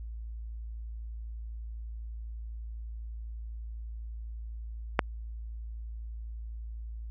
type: click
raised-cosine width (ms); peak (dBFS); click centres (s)
0.5; -6; 4.992
effects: added 56 Hz sine -37 dBFS peak until 7.1 s